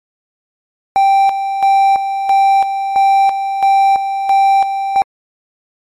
triangle tone with tremolo, 784 Hz, G5, in tune, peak -5 dBFS, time 0.96-5.02 s, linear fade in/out 0 ms, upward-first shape square, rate 1.5 Hz, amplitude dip 60%, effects MP3 64 kbps

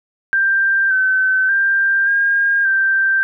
sine tone with pitch steps, 1580 / 1529 / 1586 / 1616 / 1568 Hz, G6 / G6 / G6 / G#6 / G6, +13 / -44 / +20 / -48 / 0 cents, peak -12 dBFS, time 0.33-3.23 s, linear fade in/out 0 ms, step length 580 ms, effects none

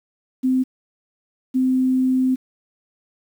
sine tone pair in turn, 258.3 / 258.3 Hz, C4 / C4, -22 / -22 cents, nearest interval unison, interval 0 cents, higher neither, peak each -15 dBFS, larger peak neither, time 0.43-0.64 / 1.54-2.36 s, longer second, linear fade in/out 20 ms, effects 8-bit

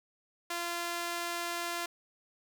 sawtooth tone with high-pass filter, 344.3 Hz, F4, 25 cents flat, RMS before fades -36 dBFS, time 0.5-1.86 s, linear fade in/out 5 ms, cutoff 750 Hz, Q 0.62, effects none

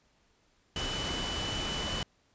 sine tone in noise, 2986 Hz, F#7, 15 cents sharp, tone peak -36 dBFS, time 0.76-2.03 s, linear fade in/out 2 ms, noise pink, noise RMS -35 dBFS, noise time 0.76-2.03 s, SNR -4 dB, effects pink hiss -69 dBFS RMS until 2.34 s + resampled to 16000 Hz

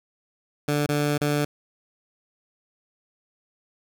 15% pulse tone with dropouts, 146.83 Hz, D3, in tune, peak -15 dBFS, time 0.68-1.45 s, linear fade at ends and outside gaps 5 ms, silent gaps 0.864-0.889 / 1.179-1.212 s, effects none

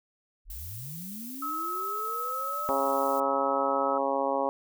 sine linear sweep, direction up, 32.03 to 622.3 Hz, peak -39 dBFS, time 0.45-2.77 s, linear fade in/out 50 ms
violet noise, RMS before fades -42 dBFS, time 0.5-3.2 s, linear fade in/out 2 ms
sine tone, 1290 Hz, E6, 38 cents flat, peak -30 dBFS, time 1.42-3.98 s, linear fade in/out 5 ms
harmonic tone, 137.3 Hz, C#3, 16 cents flat, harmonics 2 / 3 / 4 / 5 / 6 / 7 / 8, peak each -35 / -35 / -29 / -35 / -32 / -33 / -35 dBFS, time 2.69-4.49 s, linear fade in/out 0 ms
effects none

